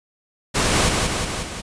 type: noise with echo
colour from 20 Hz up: pink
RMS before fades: -19 dBFS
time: 0.54-0.9 s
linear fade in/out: 20 ms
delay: 180 ms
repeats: 4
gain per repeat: -3 dB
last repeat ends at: 1.62 s
effects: resampled to 22050 Hz